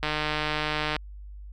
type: click train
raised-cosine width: 0.3 ms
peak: -11 dBFS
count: 143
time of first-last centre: 0.03-0.964 s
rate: 152 Hz
effects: added 50 Hz sine -39 dBFS peak until 1.52 s